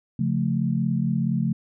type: chord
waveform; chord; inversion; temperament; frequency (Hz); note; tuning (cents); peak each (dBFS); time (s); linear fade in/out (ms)
sine; Db augmented; none; equal with one note detuned; 138.59 / 175.63 / 220; Db3 / F3 / A3; 0 / +10 / 0; -25; 0.19-1.53; 5
effects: none